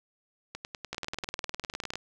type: two click trains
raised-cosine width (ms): 0.2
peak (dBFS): -16 / -20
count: 21 / 15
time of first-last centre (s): 0.93-1.956 / 0.55-1.936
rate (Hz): 19.5 / 10.1
effects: none